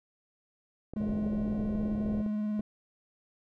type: clicks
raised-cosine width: 2 ms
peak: -27 dBFS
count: 9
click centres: 0.936 / 0.968 / 1.017 / 1.093 / 1.547 / 1.691 / 1.752 / 2.263 / 2.594 s
type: tone with vibrato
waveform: triangle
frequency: 211.3 Hz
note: G#3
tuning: 30 cents sharp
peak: -27 dBFS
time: 0.96-2.61 s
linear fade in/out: 5 ms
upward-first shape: square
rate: 19 Hz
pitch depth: 15 cents each way
type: low-pass noise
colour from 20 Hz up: pink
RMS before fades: -38 dBFS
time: 0.99-2.23 s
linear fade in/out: 20 ms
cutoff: 670 Hz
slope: 48 dB/octave
effects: none